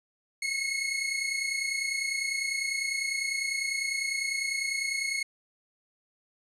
sawtooth tone pair together, 2159 / 2189 Hz, C#7 / C#7, -46 / -22 cents, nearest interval unison, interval 24 cents, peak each -29 / -27 dBFS, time 0.42-5.23 s, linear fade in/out 5 ms, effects resampled to 24000 Hz

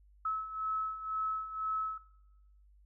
sine beating tone pair, 1294 / 1296 Hz, E6 / E6, -32 / -30 cents, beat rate 2 Hz, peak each -39 / -34 dBFS, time 0.25-1.98 s, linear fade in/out 5 ms, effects noise-tail reverb RT60 0.9 s tail -17 dB re dry + added 50 Hz sine -59 dBFS peak until 2.85 s

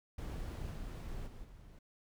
brown noise with level steps, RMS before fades -41 / -43 / -50 / -55 dBFS, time 0.18-1.79 s, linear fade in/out 5 ms, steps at 0.71 / 1.26 / 1.43 s, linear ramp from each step 20 ms, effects none

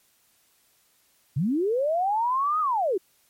sine linear two-way sweep, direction up then down, 120 to 1276 to 339.2 Hz, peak -21 dBFS, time 1.36-2.98 s, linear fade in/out 10 ms, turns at 2.6 s, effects white hiss -64 dBFS RMS until 3.29 s + MP3 64 kbps

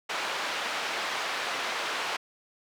pink band-pass noise, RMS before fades -32 dBFS, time 0.09-2.17 s, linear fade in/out 10 ms, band 730 to 3900 Hz, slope 12 dB/octave, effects none

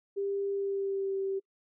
sine tone with pitch glide, 397.6 to 388.3 Hz, G4 to G4, +25 to -16 cents, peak -29 dBFS, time 0.16-1.4 s, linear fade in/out 20 ms, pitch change -41 cents, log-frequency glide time 0.52-1.17 s, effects noise-tail reverb RT60 0.1 s tail -25 dB re dry

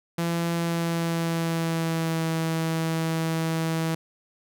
sawtooth tone with pitch glide, 169 to 162.49 Hz, E3 to E3, +43 to -25 cents, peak -20 dBFS, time 0.18-3.95 s, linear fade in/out 5 ms, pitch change -68 cents, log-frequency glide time 0.53-2.28 s, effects none

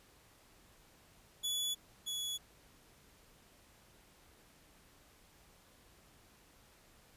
sawtooth tone pair in turn, 3417 / 3391 Hz, G#7 / G#7, +49 / +35 cents, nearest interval unison, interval 14 cents, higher first, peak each -31 / -34 dBFS, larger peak first, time 1.43-1.75 / 2.06-2.38 s, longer neither, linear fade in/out 20 ms, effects pink hiss -64 dBFS RMS until 7.16 s + resampled to 32000 Hz

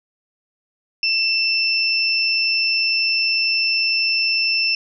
sine tone pair together, 2669 / 5338 Hz, E7 / E8, +21 / +21 cents, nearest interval octave, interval 1200 cents, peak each -19 dBFS, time 1.03-4.75 s, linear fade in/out 2 ms, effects none

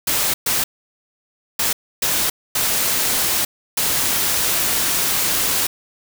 white noise bursts at uneven times, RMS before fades -19 dBFS, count 6, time 0.07-0.34 / 0.46-0.64 / 1.59-1.73 / 2.02-2.3 / 2.55-3.45 / 3.77-5.67 s, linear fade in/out 5 ms, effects none

